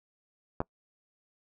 clicks, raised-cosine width 1 ms, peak -14 / -23 dBFS, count 2, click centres 0.604 / 0.616 s, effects noise-tail reverb RT60 0.1 s tail -25 dB re dry

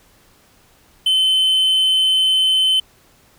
triangle tone, 3062 Hz, G7, 41 cents flat, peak -11 dBFS, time 1.06-2.8 s, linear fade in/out 5 ms, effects pink hiss -53 dBFS RMS until 3.38 s

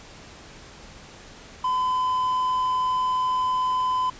triangle tone, 1014 Hz, B5, 45 cents sharp, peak -19 dBFS, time 1.64-4.1 s, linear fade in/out 5 ms, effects pink hiss -45 dBFS RMS until 4.19 s + resampled to 16000 Hz

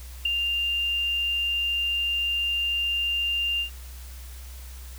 sine tone with ADSR envelope, 2794 Hz, F7, in tune, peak -17 dBFS, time 0.25-3.7 s, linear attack 7 ms, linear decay 6 ms, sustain -6 dB, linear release 98 ms, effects added 63 Hz sine -38 dBFS peak until 4.98 s + white hiss -48 dBFS RMS until 4.98 s

